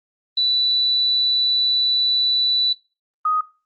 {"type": "tone pair in turn", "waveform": "sine", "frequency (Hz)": [3966, 1249.2], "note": ["B7", "D#6"], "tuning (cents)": [7, 7], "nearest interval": "octave + minor sixth", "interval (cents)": 2000, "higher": "first", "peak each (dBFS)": -16, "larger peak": "neither", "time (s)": [[0.37, 2.73], [3.25, 3.41]], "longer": "first", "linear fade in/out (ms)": 5, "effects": ["noise-tail reverb RT60 0.3 s tail -19 dB re dry", "Opus 32 kbps"]}